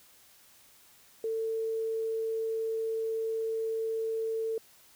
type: tone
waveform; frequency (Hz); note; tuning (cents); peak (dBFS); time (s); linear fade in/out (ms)
sine; 447.3; A4; +28; -29; 1.24-4.58; 2
effects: white hiss -59 dBFS RMS until 4.95 s